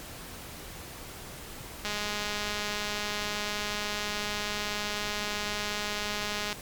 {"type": "click train", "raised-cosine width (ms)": 0.2, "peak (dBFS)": -15, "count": 974, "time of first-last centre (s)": [1.85, 6.528], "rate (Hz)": 208, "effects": ["pink hiss -43 dBFS RMS until 6.61 s", "MP3 96 kbps"]}